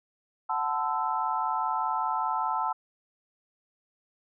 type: chord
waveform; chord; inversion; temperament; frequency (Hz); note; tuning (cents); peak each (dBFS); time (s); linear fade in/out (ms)
sine; F# half-diminished seventh; none; equal with one note detuned; 740 / 880 / 1025 / 1318.5; F#5 / A5 / C6 / E6; 0 / 0 / -36 / 0; -34 / -29 / -32 / -32; 0.49-2.73; 10
effects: none